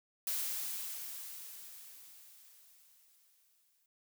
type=noise with exponential decay; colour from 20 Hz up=blue; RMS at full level=-35 dBFS; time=0.27-3.86 s; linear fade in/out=2 ms; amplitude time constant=780 ms; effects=none